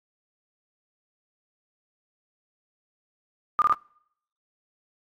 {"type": "tone bursts", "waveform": "sine", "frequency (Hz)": 1210, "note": "D#6", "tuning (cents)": -49, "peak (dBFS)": -16, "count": 3, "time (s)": [3.59, 3.725], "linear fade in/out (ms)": 0, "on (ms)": 29, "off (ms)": 24, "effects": ["noise-tail reverb RT60 0.7 s tail -26 dB re dry", "AAC 64 kbps"]}